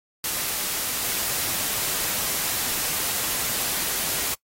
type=noise; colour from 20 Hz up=white; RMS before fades=-26 dBFS; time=0.24-4.34 s; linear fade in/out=2 ms; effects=noise-tail reverb RT60 0.1 s tail -23 dB re dry + AAC 48 kbps